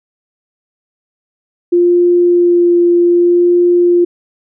sine tone with vibrato, 349.2 Hz, F4, in tune, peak -6 dBFS, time 1.72-4.05 s, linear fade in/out 10 ms, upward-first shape sine, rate 0.65 Hz, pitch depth 10 cents each way, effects none

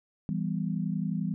sine chord, E minor, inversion none, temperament equal, 164.81 / 196 / 246.9 Hz, E3 / G3 / B3, 0 / 0 / 0 cents, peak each -31 / -31 / -36 dBFS, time 0.29-1.34 s, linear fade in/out 0 ms, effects none

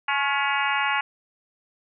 harmonic tone with a mistuned harmonic, 281.9 Hz, C#4, 29 cents sharp, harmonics 3 / 4 / 5 / 6 / 7 / 8 / 9 / 10, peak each -27 / -28 / -29 / -30 / -30 / -31 / -32 / -32 dBFS, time 0.08-1.01 s, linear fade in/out 5 ms, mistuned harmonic 4, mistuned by -52 cents, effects none

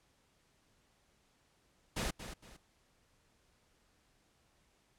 pink noise with echo, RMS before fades -36 dBFS, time 1.96-2.11 s, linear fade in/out 10 ms, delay 230 ms, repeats 2, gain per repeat -10 dB, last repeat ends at 2.57 s, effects pink hiss -72 dBFS RMS until 4.98 s + low-pass 10000 Hz 12 dB/octave

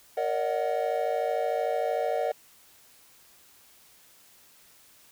triangle chord, D# minor seventh, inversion second, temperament equal with one note detuned, 466.2 / 569 / 622.3 / 740 Hz, A#4 / C#5 / D#5 / F#5, 0 / +45 / 0 / 0 cents, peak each -29 dBFS, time 0.17-2.32 s, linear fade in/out 5 ms, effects white hiss -57 dBFS RMS until 5.11 s

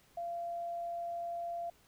sine tone, 687 Hz, F5, 29 cents flat, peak -36 dBFS, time 0.17-1.7 s, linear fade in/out 5 ms, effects pink hiss -66 dBFS RMS until 1.87 s

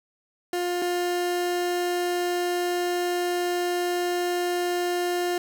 30% pulse tone pair in turn, 353.6 / 353.6 Hz, F4 / F4, +22 / +22 cents, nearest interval unison, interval 0 cents, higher neither, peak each -22 / -21 dBFS, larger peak second, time 0.53-0.82 / 0.82-5.38 s, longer second, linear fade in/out 2 ms, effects none

